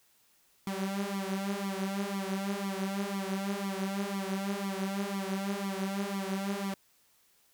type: tone with flanger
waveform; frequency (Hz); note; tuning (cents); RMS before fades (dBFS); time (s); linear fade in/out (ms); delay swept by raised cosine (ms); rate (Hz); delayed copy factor
sawtooth; 196; G3; 0; -34; 0.67-6.74; 2; 0.89 to 6.59; 2; +1
effects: white hiss -67 dBFS RMS until 7.53 s